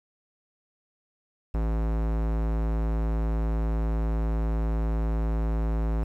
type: tone with low-pass filter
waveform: square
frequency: 55 Hz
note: A1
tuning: in tune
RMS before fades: -26 dBFS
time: 1.54-6.04 s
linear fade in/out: 5 ms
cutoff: 1200 Hz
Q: 0.64
effects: 9-bit